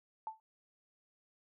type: tone with exponential decay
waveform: sine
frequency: 880 Hz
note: A5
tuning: in tune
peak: -34 dBFS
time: 0.27-0.4 s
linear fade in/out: 1 ms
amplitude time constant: 28 ms
effects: none